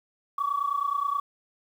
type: tone pair together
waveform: sine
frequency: 1121.5 / 1151 Hz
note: C#6 / D6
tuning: +20 / -35 cents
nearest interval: unison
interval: 45 cents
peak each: -27 / -27 dBFS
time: 0.38-1.2 s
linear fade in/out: 5 ms
effects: tanh soft clip ceiling -17 dBFS + 9-bit